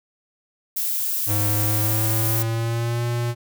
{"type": "noise", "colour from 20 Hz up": "violet", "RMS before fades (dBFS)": -24, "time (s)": [0.76, 2.43], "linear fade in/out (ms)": 10}
{"type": "tone with pitch glide", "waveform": "square", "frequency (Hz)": [103.83, 119.27], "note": ["G#2", "A#2"], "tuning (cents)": [0, 40], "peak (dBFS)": -22, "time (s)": [1.26, 3.35], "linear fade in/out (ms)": 50, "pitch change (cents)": 240, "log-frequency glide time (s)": [1.46, 3.05]}
{"effects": []}